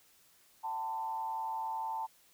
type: tone with frequency modulation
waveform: sine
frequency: 889 Hz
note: A5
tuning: 18 cents sharp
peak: -34 dBFS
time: 0.63-2.07 s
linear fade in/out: 20 ms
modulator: 131 Hz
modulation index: 0.59
effects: white hiss -65 dBFS RMS until 2.33 s